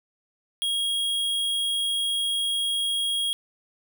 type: tone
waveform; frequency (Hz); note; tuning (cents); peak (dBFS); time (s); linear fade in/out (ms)
square; 3283; G#7; -21; -24; 0.62-3.33; 0
effects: none